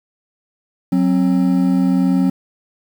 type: tone pair together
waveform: triangle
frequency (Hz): 185 / 265.9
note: F#3 / C4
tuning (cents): 0 / +28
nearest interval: tritone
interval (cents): 628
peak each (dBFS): -13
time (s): 0.92-2.3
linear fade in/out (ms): 5
effects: 7-bit